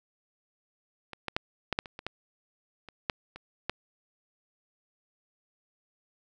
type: clicks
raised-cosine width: 0.3 ms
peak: -24 / -16 / -11 / -12 / -10 / -26 / -24 / -17 / -29 / -11 / -27 / -13 dBFS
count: 12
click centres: 1.133 / 1.283 / 1.365 / 1.727 / 1.789 / 1.858 / 1.991 / 2.066 / 2.887 / 3.098 / 3.36 / 3.696 s
effects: none